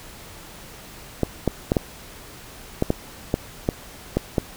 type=clicks; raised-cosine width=2 ms; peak=-5 dBFS; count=10; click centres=1.233 / 1.477 / 1.719 / 1.768 / 2.824 / 2.904 / 3.341 / 3.689 / 4.17 / 4.382 s; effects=pink hiss -42 dBFS RMS until 4.56 s